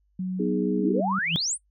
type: tone with pitch glide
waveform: sine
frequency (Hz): 185 to 191.97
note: F#3 to G3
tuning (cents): 0 to -36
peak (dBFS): -26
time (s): 0.19-1.19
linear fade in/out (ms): 5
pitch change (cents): +64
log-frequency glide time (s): 0.43-0.83
type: chord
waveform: sine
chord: G# minor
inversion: first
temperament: equal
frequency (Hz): 246.9 / 311.1 / 415.3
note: B3 / D#4 / G#4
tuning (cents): 0 / 0 / 0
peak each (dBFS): -28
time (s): 0.39-1.01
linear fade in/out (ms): 10
type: exponential sweep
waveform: sine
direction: up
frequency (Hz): 207.8 to 9956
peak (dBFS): -24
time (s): 0.79-1.58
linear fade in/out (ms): 50
type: tone with exponential growth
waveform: sine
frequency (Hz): 164.81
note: E3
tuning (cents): 0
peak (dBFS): -19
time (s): 1.21-1.36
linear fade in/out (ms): 0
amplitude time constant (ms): 31
effects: noise-tail reverb RT60 0.1 s tail -21 dB re dry + added 50 Hz sine -64 dBFS peak until 1.7 s